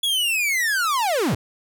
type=linear sweep; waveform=45% pulse; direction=down; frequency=3400 to 82.41 Hz; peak=-19 dBFS; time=0.03-1.35 s; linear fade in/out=5 ms; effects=none